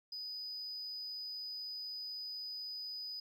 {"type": "tone", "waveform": "sine", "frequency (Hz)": 4978, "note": "D#8", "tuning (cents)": 0, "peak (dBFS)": -39, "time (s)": [0.12, 3.2], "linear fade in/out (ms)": 5, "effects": ["tanh soft clip ceiling -39 dBFS", "13-bit"]}